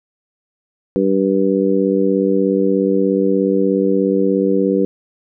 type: harmonic tone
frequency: 96.8 Hz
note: G2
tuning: 21 cents flat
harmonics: 2 / 3 / 4 / 5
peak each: -18 / -18 / -18 / -18 dBFS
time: 0.96-4.85 s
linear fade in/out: 0 ms
effects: none